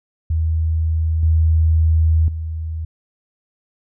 sine tone with level steps, 80.2 Hz, E2, 47 cents flat, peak -15 / -11 / -22 dBFS, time 0.3-2.85 s, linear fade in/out 5 ms, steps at 1.23 / 2.28 s, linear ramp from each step 2 ms, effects none

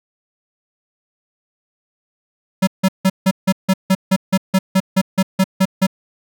square tone bursts, 190 Hz, F#3, 46 cents sharp, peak -11 dBFS, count 16, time 2.62-5.868 s, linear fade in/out 10 ms, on 53 ms, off 160 ms, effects none

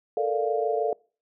sine chord, Bb major seventh, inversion third, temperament equal, 440 / 466.2 / 587.3 / 698.5 Hz, A4 / Bb4 / D5 / F5, 0 / 0 / 0 / 0 cents, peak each -26 / -30 / -30 / -28 dBFS, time 0.17-0.93 s, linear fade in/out 2 ms, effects noise-tail reverb RT60 0.4 s tail -26 dB re dry

